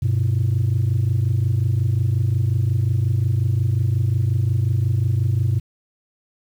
sine tone pair together, 97.89 / 123.47 Hz, G2 / B2, -2 / 0 cents, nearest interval major third, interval 402 cents, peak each -17 dBFS, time 0.02-5.6 s, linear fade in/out 10 ms, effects tanh soft clip ceiling -13 dBFS + 8-bit

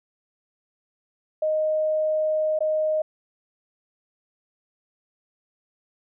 sine tone with dropouts, 621 Hz, D#5, 3 cents flat, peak -20 dBFS, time 1.42-3.02 s, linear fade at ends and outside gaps 5 ms, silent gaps 2.59-2.605 s, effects none

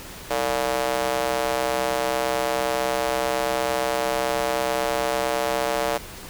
square tone with high-pass filter, 64.5 Hz, C2, 24 cents flat, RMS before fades -24 dBFS, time 0.3-5.98 s, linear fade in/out 10 ms, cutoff 570 Hz, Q 2.1, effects pink hiss -39 dBFS RMS until 6.29 s

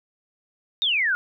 sine exponential sweep, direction down, 3785 to 1396.9 Hz, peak -19 dBFS, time 0.82-1.15 s, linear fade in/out 0 ms, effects none

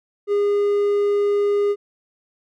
triangle tone, 408.2 Hz, G#4, 30 cents flat, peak -14 dBFS, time 0.27-1.76 s, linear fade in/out 50 ms, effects none

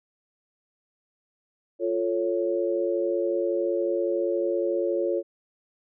sine chord, F augmented, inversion none, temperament equal, 349.2 / 440 / 554.4 Hz, F4 / A4 / C#5, 0 / 0 / 0 cents, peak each -26 / -29 / -27 dBFS, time 1.79-5.23 s, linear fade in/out 50 ms, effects none

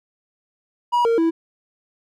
triangle tone with pitch steps, 964 / 460.9 / 328.9 Hz, B5 / A#4 / E4, -42 / -20 / -4 cents, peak -13 dBFS, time 0.92-1.31 s, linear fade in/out 20 ms, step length 130 ms, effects none

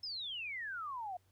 sine exponential sweep, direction down, 5274 to 698.5 Hz, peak -39 dBFS, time 0.03-1.17 s, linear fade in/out 5 ms, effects added 94 Hz sine -70 dBFS peak until 1.31 s + pink hiss -75 dBFS RMS until 1.31 s

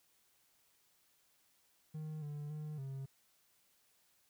triangle tone with pitch steps, 154.9 / 147.2 / 152.2 / 135.2 Hz, D#3 / D3 / D#3 / C#3, -7 / +4 / -38 / -43 cents, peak -39 dBFS, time 1.94-3.06 s, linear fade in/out 10 ms, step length 280 ms, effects white hiss -73 dBFS RMS until 4.29 s

